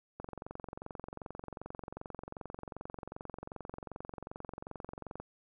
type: click train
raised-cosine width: 1 ms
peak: -28 dBFS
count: 114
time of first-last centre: 0.2-5.2 s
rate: 22.6 Hz
effects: none

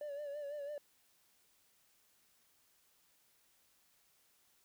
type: tone with vibrato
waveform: triangle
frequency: 579 Hz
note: D5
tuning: 25 cents flat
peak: -38 dBFS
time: 0.01-0.78 s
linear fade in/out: 2 ms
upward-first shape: sine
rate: 6 Hz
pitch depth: 57 cents each way
effects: tanh soft clip ceiling -35 dBFS + white hiss -72 dBFS RMS until 4.64 s

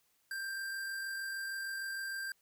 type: tone with amplitude modulation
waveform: square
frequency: 1581 Hz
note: G6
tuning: 14 cents sharp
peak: -37 dBFS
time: 0.31-2.32 s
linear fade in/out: 2 ms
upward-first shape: sine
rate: 46.5 Hz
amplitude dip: 25%
effects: white hiss -74 dBFS RMS until 2.41 s

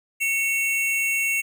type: tone pair together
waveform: square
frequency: 2217 / 2712 Hz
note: C#7 / E7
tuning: 0 / +49 cents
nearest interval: minor third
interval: 349 cents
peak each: -25 / -24 dBFS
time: 0.2-1.42 s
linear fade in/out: 20 ms
effects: none

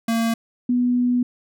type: tone pair in turn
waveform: square / sine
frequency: 228.4 / 246 Hz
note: A#3 / B3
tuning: -35 / -7 cents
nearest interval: minor second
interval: 128 cents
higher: second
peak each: -19 / -16 dBFS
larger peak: second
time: 0.08-0.34 / 0.69-1.23 s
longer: second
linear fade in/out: 5 ms
effects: none

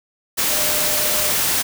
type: tone in noise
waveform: sine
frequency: 604 Hz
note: D5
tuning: 48 cents sharp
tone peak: -29 dBFS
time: 0.49-1.32 s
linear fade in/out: 20 ms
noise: white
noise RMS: -19 dBFS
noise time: 0.37-1.63 s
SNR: -13 dB
effects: none

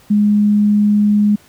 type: tone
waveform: sine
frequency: 207.7 Hz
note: G#3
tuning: in tune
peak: -9 dBFS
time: 0.1-1.36 s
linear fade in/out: 10 ms
effects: pink hiss -48 dBFS RMS until 1.48 s

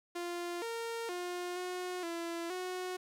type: tone with pitch steps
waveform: sawtooth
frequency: 348.2 / 460.9 / 355.9 / 362.3 / 337.5 / 366.2 Hz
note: F4 / A#4 / F4 / F#4 / E4 / F#4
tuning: -5 / -20 / +33 / -36 / +41 / -18 cents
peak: -33 dBFS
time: 0.15-2.97 s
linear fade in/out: 10 ms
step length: 470 ms
effects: low-pass 12000 Hz 12 dB/octave + 11-bit

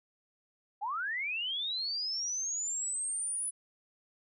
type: linear sweep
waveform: sine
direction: up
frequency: 762 to 10040 Hz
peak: -32 dBFS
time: 0.81-3.51 s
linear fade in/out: 20 ms
effects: none

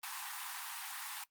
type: high-pass noise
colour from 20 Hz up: pink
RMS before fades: -43 dBFS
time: 0.03-1.24 s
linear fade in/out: 5 ms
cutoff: 790 Hz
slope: 96 dB/octave
effects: noise-tail reverb RT60 0.1 s tail -19 dB re dry + Opus 32 kbps

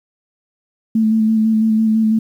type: tone with vibrato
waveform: sine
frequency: 220 Hz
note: A3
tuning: in tune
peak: -11 dBFS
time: 0.95-2.19 s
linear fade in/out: 5 ms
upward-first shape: square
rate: 6 Hz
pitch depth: 17 cents each way
effects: 8-bit

